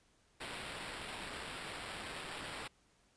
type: noise with sample-and-hold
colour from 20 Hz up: blue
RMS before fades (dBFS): -45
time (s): 0.4-2.68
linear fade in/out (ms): 10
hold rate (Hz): 6300
effects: pink hiss -71 dBFS RMS until 3.16 s + resampled to 22050 Hz